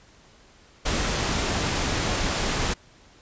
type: noise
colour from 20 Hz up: pink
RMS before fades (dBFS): -25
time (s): 0.85-2.74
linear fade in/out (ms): 10
effects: pink hiss -54 dBFS RMS until 3.21 s + resampled to 16000 Hz